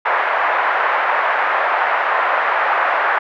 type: band-pass noise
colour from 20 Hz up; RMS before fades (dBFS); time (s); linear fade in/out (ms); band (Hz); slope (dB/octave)
pink; -17; 0.05-3.19; 10; 680 to 1900; 24
effects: none